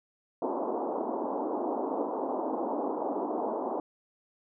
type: band-pass noise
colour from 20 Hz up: pink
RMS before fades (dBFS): -32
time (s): 0.42-3.8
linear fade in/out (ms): 2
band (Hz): 250 to 1000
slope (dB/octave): 48
effects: none